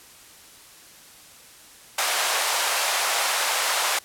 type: high-pass noise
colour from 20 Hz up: pink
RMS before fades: -23 dBFS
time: 1.98-3.99 s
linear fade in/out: 5 ms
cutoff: 640 Hz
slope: 24 dB/octave
effects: white hiss -48 dBFS RMS until 4.04 s + low-pass 12000 Hz 12 dB/octave